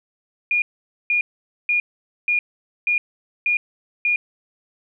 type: tone bursts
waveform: sine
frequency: 2431 Hz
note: D#7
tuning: 41 cents flat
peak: -16 dBFS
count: 7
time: 0.51-4.16 s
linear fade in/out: 2 ms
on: 110 ms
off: 480 ms
effects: none